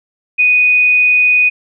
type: tone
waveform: sine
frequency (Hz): 2484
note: D#7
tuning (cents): -3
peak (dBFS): -7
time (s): 0.38-1.5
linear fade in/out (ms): 20
effects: none